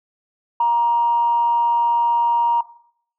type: tone with amplitude modulation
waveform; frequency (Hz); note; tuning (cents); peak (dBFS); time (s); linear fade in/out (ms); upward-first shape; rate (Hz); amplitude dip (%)
sine; 942; A#5; +18; -12; 0.6-2.61; 5; sine; 235; 25
effects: noise-tail reverb RT60 0.6 s tail -17 dB re dry + tanh soft clip ceiling -8 dBFS